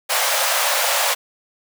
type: high-pass noise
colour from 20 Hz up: pink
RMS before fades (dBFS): -19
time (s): 0.09-1.15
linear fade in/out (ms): 20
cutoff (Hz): 520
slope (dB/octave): 96
effects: none